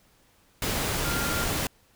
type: tone in noise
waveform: sine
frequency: 1396.9 Hz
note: F6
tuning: in tune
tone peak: -32 dBFS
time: 1.05-1.45 s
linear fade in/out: 2 ms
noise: pink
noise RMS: -28 dBFS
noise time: 0.62-1.67 s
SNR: -7 dB
effects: pink hiss -62 dBFS RMS until 1.95 s